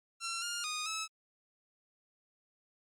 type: tone with pitch steps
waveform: 10% pulse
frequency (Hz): 1359 / 1409 / 1235 / 1299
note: F6 / F6 / D#6 / E6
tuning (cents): -48 / +15 / -13 / -26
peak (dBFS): -27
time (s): 0.2-1.08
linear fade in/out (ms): 50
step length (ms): 220
effects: low-pass 12000 Hz 12 dB/octave + Opus 48 kbps